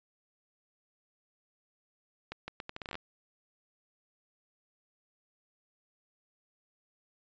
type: accelerating click train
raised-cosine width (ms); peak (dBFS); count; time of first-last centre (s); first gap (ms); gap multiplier
0.3; -23; 12; 2.32-2.954; 160; 0.76
effects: resampled to 16000 Hz